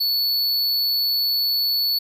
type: tone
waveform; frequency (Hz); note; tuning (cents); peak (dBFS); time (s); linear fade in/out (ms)
square; 4435; C#8; 0; -19; 0-1.99; 10
effects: none